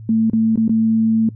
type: tone with dropouts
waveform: sine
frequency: 222.9 Hz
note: A3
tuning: 23 cents sharp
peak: -12 dBFS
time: 0.09-1.29 s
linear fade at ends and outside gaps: 2 ms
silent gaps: 0.299-0.333 / 0.558-0.575 / 0.68-0.694 s
effects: noise-tail reverb RT60 0.1 s tail -22 dB re dry + added 110 Hz sine -32 dBFS peak until 1.35 s